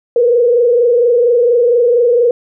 sine tone with frequency modulation, 480 Hz, B4, 49 cents flat, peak -7 dBFS, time 0.16-2.31 s, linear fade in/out 2 ms, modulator 24.3 Hz, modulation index 0.88, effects none

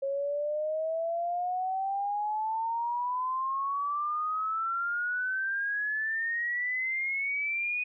sine exponential sweep, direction up, 544 to 2489 Hz, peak -28 dBFS, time 0.02-7.84 s, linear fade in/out 10 ms, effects none

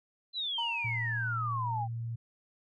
sine exponential sweep, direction down, 4085 to 771 Hz, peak -31 dBFS, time 0.33-1.88 s, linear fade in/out 50 ms
triangle tone with exponential decay, 932.3 Hz, A#5, in tune, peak -30 dBFS, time 0.58-1.83 s, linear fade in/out 5 ms, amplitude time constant 270 ms
sine tone, 115.8 Hz, A#2, 11 cents flat, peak -33 dBFS, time 0.84-2.16 s, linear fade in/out 10 ms
effects MP3 48 kbps

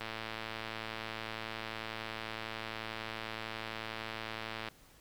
click train, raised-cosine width 0.3 ms, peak -23 dBFS, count 520, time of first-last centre 0.01-4.686 s, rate 111 Hz, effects pink hiss -61 dBFS RMS until 5 s

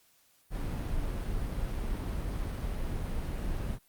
brown noise, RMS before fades -33 dBFS, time 0.5-3.79 s, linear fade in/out 50 ms, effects white hiss -66 dBFS RMS until 3.88 s + Opus 48 kbps

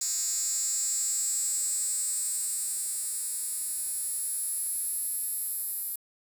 10% pulse tone with high-pass filter sweep, 311.1 Hz, D#4, in tune, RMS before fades -31 dBFS, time 0.01-5.96 s, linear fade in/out 5 ms, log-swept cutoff 6800 to 12000 Hz, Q 5.7, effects 9-bit

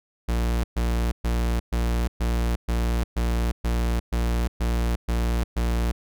45% pulse tone bursts, 58.27 Hz, A#1, in tune, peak -21 dBFS, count 12, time 0.28-5.92 s, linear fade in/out 10 ms, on 360 ms, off 120 ms, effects none

